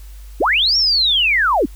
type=linear two-way sweep; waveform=sine; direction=up then down; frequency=207.7 to 5600 to 207.7 Hz; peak=-12 dBFS; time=0.4-1.66 s; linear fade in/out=10 ms; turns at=0.77 s; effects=added 50 Hz sine -33 dBFS peak until 1.75 s + white hiss -49 dBFS RMS until 1.75 s